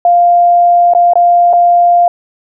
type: tone with dropouts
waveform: sine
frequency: 698.5 Hz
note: F5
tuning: in tune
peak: -4 dBFS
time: 0.05-2.08 s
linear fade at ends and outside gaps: 2 ms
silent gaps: 0.936-0.949 / 1.135-1.155 / 1.53-1.534 s
effects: none